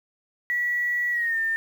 sine tone with pitch glide, 1940 to 1799.7 Hz, B6 to A6, -31 to +39 cents, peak -22 dBFS, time 0.5-1.56 s, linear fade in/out 0 ms, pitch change -130 cents, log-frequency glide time 1.11-1.39 s, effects 8-bit

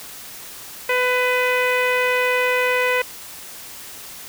sawtooth tone with low-pass filter, 499.9 Hz, B4, 21 cents sharp, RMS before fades -19 dBFS, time 0.89-3.02 s, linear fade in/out 5 ms, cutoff 2300 Hz, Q 4.5, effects white hiss -37 dBFS RMS until 4.28 s

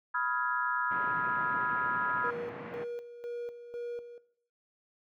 sine chord, F half-diminished seventh, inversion second, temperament equal with one note detuned, 987.8 / 1268.5 / 1396.9 / 1661.2 Hz, Cb6 / Eb6 / F6 / Ab6, 0 / +33 / 0 / 0 cents, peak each -34 dBFS, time 0.14-2.31 s, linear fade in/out 10 ms
pink band-pass noise, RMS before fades -44 dBFS, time 0.9-2.85 s, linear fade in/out 20 ms, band 130 to 2100 Hz, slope 24 dB/octave
triangle tone with tremolo, 477.7 Hz, A#4, 42 cents sharp, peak -34 dBFS, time 2.24-4.18 s, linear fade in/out 2 ms, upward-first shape square, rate 2 Hz, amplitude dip 70%
effects noise-tail reverb RT60 0.6 s tail -17 dB re dry

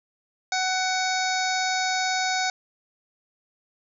harmonic tone, 747 Hz, F#5, 16 cents sharp, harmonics 1 / 2 / 3 / 5 / 6 / 7 / 8 / 9, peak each -26 / -29 / -31 / -33 / -34 / -34 / -35 / -36 dBFS, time 0.52-2.5 s, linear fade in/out 2 ms, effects none

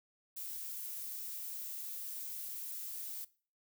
violet noise, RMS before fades -43 dBFS, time 0.36-3.25 s, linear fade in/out 10 ms, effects noise-tail reverb RT60 0.4 s tail -20 dB re dry

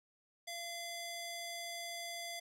square tone with band-pass filter, 684 Hz, F5, 36 cents flat, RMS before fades -44 dBFS, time 0.47-2.4 s, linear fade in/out 10 ms, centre 5500 Hz, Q 0.6, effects none

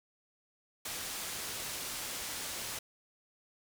white low-pass noise, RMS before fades -40 dBFS, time 0.85-2.79 s, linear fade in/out 5 ms, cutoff 11000 Hz, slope 12 dB/octave, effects none

